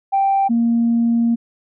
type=tone pair in turn; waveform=sine; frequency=784 / 233.1 Hz; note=G5 / A#3; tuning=0 / 0 cents; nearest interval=octave + major sixth; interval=2100 cents; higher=first; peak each=-12 dBFS; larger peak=neither; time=0.12-0.49 / 0.49-1.36 s; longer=second; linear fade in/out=20 ms; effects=tanh soft clip ceiling -9 dBFS